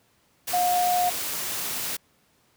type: tone in noise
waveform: sine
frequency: 717 Hz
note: F5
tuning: 45 cents sharp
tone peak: -20 dBFS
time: 0.53-1.1 s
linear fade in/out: 10 ms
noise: white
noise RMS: -30 dBFS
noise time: 0.47-1.97 s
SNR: +7 dB
effects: pink hiss -64 dBFS RMS until 2.56 s + high-pass 80 Hz 12 dB/octave